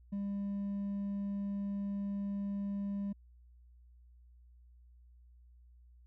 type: tone with hard clipping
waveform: sine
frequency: 200 Hz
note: G3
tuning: 35 cents sharp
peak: -35 dBFS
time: 0.12-3.13 s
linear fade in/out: 10 ms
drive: 2 dB
effects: added 60 Hz sine -57 dBFS peak until 6.06 s